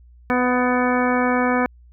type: harmonic tone with a mistuned harmonic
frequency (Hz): 249.6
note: B3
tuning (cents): +19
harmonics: 1 / 2 / 3 / 4 / 5 / 6 / 7 / 9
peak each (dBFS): -20 / -23 / -25 / -26 / -27 / -28 / -28 / -30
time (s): 0.3-1.66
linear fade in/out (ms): 0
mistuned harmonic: 3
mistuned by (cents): -17
effects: added 60 Hz sine -45 dBFS peak until 1.92 s